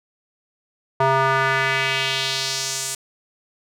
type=tone with band-pass filter sweep; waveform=square; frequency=134 Hz; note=C3; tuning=42 cents sharp; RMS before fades=-21 dBFS; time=1-2.95 s; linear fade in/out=5 ms; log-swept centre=890 to 8300 Hz; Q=1.9; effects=none